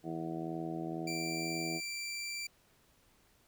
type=harmonic tone; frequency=82 Hz; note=E2; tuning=9 cents flat; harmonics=2 / 3 / 4 / 5 / 6 / 7 / 8 / 9; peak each=-42 / -47 / -39 / -47 / -53 / -53 / -47 / -46 dBFS; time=0.03-1.81 s; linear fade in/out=50 ms
type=tone; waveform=20% pulse; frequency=2349 Hz; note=D7; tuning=in tune; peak=-33 dBFS; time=1.07-2.47 s; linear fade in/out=5 ms
effects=pink hiss -68 dBFS RMS until 3.47 s